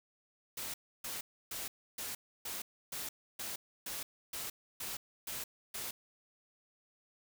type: noise bursts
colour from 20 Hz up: white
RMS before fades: -41 dBFS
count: 12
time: 0.57-5.91 s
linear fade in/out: 5 ms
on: 170 ms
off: 300 ms
effects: none